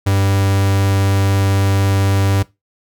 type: tone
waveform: 45% pulse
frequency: 98 Hz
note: G2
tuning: in tune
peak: -12 dBFS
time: 0.06-2.43 s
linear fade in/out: 10 ms
effects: noise-tail reverb RT60 0.2 s tail -19 dB re dry